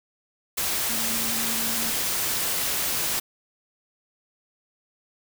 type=tone in noise; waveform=sine; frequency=227.5 Hz; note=A#3; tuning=42 cents flat; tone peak=-35 dBFS; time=0.89-1.91 s; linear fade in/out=10 ms; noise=white; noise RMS=-26 dBFS; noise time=0.57-3.2 s; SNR=-12 dB; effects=none